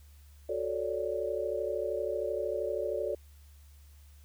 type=chord; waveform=sine; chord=D major seventh; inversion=first; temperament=equal; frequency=370 / 440 / 554.4 / 587.3 Hz; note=F#4 / A4 / C#5 / D5; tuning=0 / 0 / 0 / 0 cents; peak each=-37 / -35 / -36 / -35 dBFS; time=0.49-3.15 s; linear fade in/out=5 ms; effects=added 72 Hz sine -52 dBFS peak until 4.24 s + white hiss -65 dBFS RMS until 4.24 s